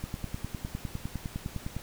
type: click train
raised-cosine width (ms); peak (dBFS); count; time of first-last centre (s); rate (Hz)
5; -21; 18; 0.04-1.766; 9.85
effects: pink hiss -47 dBFS RMS until 1.82 s